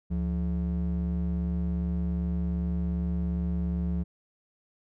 triangle ring-modulated tone, 124.2 Hz, B2, 10 cents sharp, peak -21 dBFS, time 0.1-4.04 s, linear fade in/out 20 ms, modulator 51.3 Hz, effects none

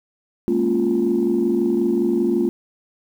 sine chord, Bb minor seventh, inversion third, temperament equal, 207.7 / 233.1 / 277.2 / 349.2 Hz, Ab3 / Bb3 / Db4 / F4, 0 / 0 / 0 / 0 cents, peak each -24 / -21 / -24 / -18 dBFS, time 0.48-2.49 s, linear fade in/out 0 ms, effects tanh soft clip ceiling -9 dBFS + 8-bit

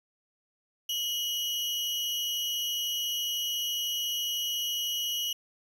35% pulse tone pair together, 2912 / 3146 Hz, F#7 / G7, -28 / +6 cents, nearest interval minor second, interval 134 cents, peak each -28 / -35 dBFS, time 0.89-5.33 s, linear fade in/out 5 ms, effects none

